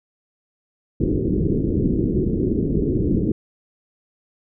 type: low-pass noise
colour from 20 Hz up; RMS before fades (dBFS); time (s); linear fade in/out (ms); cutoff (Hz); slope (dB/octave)
white; -20; 1-3.32; 5; 400; 48
effects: none